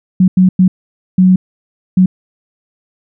sine tone bursts at uneven times, 185 Hz, F#3, in tune, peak -4 dBFS, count 5, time 0.2-0.28 / 0.37-0.49 / 0.59-0.68 / 1.18-1.36 / 1.97-2.06 s, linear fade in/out 5 ms, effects none

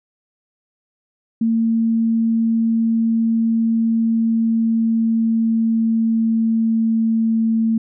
sine tone with pitch glide, 226.9 to 224.8 Hz, A#3 to A3, -47 to +37 cents, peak -14 dBFS, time 1.41-7.78 s, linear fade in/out 5 ms, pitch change -16 cents, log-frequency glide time 3.95-7.22 s, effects none

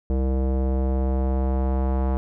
square tone with low-pass filter sweep, 65.5 Hz, C2, 2 cents sharp, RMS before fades -22 dBFS, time 0.1-2.17 s, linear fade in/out 0 ms, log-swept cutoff 500 to 870 Hz, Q 1.6, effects none

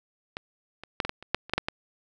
clicks, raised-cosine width 0.3 ms, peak -17 / -24 / -8 / -14 / -13 / -27 / -6 / -26 / -7 / -8 / -12 dBFS, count 11, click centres 0.369 / 0.836 / 1.002 / 1.05 / 1.094 / 1.226 / 1.346 / 1.496 / 1.536 / 1.58 / 1.685 s, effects none

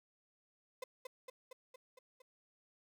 35% pulse tone with echo, 512 Hz, C5, 38 cents flat, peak -39 dBFS, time 0.82-0.84 s, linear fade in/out 5 ms, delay 230 ms, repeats 6, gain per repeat -3 dB, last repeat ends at 2.22 s, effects none

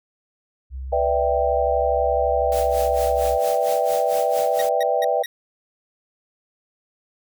sine tone, 65.4 Hz, C2, in tune, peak -28 dBFS, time 0.7-3.39 s, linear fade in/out 50 ms
sine chord, E minor seventh, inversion second, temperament equal, 493.9 / 587.3 / 659.3 / 784 Hz, B4 / D5 / E5 / G5, 0 / 0 / 0 / 0 cents, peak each -23 dBFS, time 0.92-5.23 s, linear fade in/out 10 ms
white noise with tremolo, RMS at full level -33 dBFS, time 2.52-4.69 s, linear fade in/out 0 ms, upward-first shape sine, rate 4.4 Hz, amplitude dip 85%
25% pulse tone bursts, 1892 Hz, A#6, 25 cents sharp, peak -24 dBFS, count 4, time 4.59-5.26 s, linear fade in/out 2 ms, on 25 ms, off 190 ms
effects none

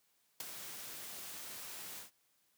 white noise with ADSR envelope, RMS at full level -39 dBFS, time 0.4-2.11 s, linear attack 4 ms, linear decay 15 ms, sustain -8 dB, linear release 130 ms, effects white hiss -75 dBFS RMS until 2.57 s + high-pass 80 Hz 12 dB/octave

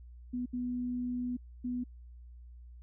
sine tone bursts at uneven times, 246.9 Hz, B3, in tune, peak -32 dBFS, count 3, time 0.33-0.46 / 0.53-1.37 / 1.64-1.84 s, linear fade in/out 10 ms, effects added 60 Hz sine -48 dBFS peak until 2.82 s

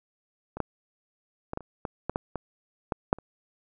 clicks, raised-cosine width 1 ms, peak -22 / -12 / -18 / -17 / -30 / -17 / -14 / -13 / -17 / -13 / -6 / -29 dBFS, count 12, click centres 0.57 / 0.603 / 1.534 / 1.574 / 1.607 / 1.852 / 2.096 / 2.159 / 2.357 / 2.922 / 3.129 / 3.186 s, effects none

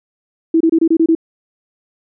sine tone bursts, 326.6 Hz, E4, 16 cents flat, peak -8 dBFS, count 7, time 0.54-1.151 s, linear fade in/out 5 ms, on 65 ms, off 26 ms, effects none

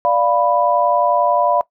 sine chord, B diminished, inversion first, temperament equal, 587.3 / 698.5 / 987.8 Hz, D5 / F5 / B5, 0 / 0 / 0 cents, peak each -17 dBFS, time 0.05-1.61 s, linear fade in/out 0 ms, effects noise-tail reverb RT60 0.1 s tail -19 dB re dry

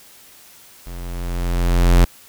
square tone with level ramp, 43.65 Hz, F1, in tune, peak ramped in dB -31 to -8 dBFS, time 0.86-2.05 s, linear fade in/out 10 ms, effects white hiss -46 dBFS RMS until 2.28 s

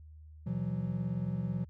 triangle chord, B suspended fourth, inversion none, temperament equal with one note detuned, 123.47 / 166.83 / 185 Hz, B2 / E3 / F#3, 0 / +21 / 0 cents, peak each -34 dBFS, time 0.46-1.65 s, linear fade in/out 10 ms, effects added 77 Hz sine -49 dBFS peak until 1.69 s

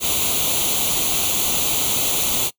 white noise with comb filter, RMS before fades -20 dBFS, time 0-2.51 s, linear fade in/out 50 ms, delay 0.29 ms, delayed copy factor +0.8, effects noise-tail reverb RT60 0.1 s tail -22 dB re dry

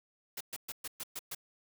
white noise bursts, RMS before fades -40 dBFS, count 7, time 0.37-1.349 s, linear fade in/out 5 ms, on 37 ms, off 120 ms, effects none

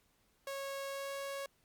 sawtooth tone with pitch glide, 550 to 553.5 Hz, C#5 to C#5, -14 to -3 cents, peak -35 dBFS, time 0.47-1.46 s, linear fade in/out 2 ms, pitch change +11 cents, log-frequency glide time 0.88-1.14 s, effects pink hiss -73 dBFS RMS until 1.64 s + MP3 96 kbps

